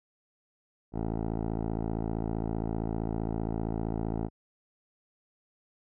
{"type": "tone with low-pass filter", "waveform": "10% pulse", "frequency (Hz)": 55.3, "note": "A1", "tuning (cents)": 9, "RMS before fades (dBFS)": -32, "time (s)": [0.92, 4.3], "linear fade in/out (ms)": 50, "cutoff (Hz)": 630, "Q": 1.6, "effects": []}